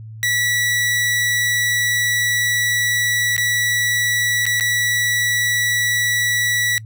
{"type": "tone with dropouts", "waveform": "sawtooth", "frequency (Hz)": 1946, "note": "B6", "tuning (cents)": -26, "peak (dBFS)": -13, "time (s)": [0.23, 6.78], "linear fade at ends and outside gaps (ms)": 0, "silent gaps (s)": [[3.365, 3.379], [4.455, 4.465], [4.599, 4.608]], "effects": ["noise-tail reverb RT60 0.1 s tail -24 dB re dry", "added 110 Hz sine -32 dBFS peak until 6.85 s"]}